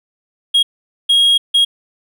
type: tone bursts at uneven times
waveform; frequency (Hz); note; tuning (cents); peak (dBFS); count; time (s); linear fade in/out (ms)
triangle; 3277; G#7; -24; -7; 3; 0.54-0.63 / 1.09-1.38 / 1.54-1.65; 10
effects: none